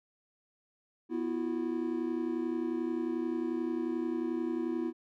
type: chord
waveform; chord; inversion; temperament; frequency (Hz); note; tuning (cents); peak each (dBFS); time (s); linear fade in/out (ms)
triangle; B suspended fourth; none; equal with one note detuned; 246.9 / 329.6 / 360.9; B3 / E4 / F#4; 0 / 0 / -43; -34 / -31 / -36; 1.09-4.93; 50
effects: none